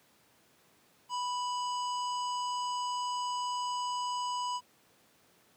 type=harmonic tone with a mistuned harmonic; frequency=987.8 Hz; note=B5; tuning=in tune; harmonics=1 / 3 / 5 / 7 / 8; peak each=-32 / -42 / -46 / -49 / -50 dBFS; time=1.09-4.61 s; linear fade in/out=50 ms; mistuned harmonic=7; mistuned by=-68 cents; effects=pink hiss -65 dBFS RMS until 5.56 s + high-pass 150 Hz 12 dB/octave